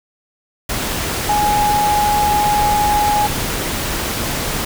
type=tone in noise; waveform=sine; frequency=833 Hz; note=G#5; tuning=5 cents sharp; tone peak=-13 dBFS; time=1.29-3.27 s; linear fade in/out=5 ms; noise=pink; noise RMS=-21 dBFS; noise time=0.69-4.65 s; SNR=+5 dB; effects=none